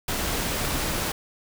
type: noise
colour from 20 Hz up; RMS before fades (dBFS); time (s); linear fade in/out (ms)
pink; -27; 0.08-1.12; 5
effects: none